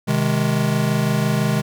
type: chord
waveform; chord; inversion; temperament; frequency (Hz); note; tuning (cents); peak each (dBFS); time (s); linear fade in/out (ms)
square; Ab major; first; just; 129.78 / 155.74 / 207.7; C3 / Eb3 / Ab3; -14 / +2 / 0; -22; 0.07-1.62; 20
effects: none